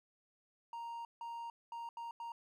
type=tone bursts at uneven times; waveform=triangle; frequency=932.3 Hz; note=A#5; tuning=in tune; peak=-40 dBFS; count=5; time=0.73-1.05 / 1.21-1.5 / 1.72-1.89 / 1.97-2.11 / 2.2-2.32 s; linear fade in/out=2 ms; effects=none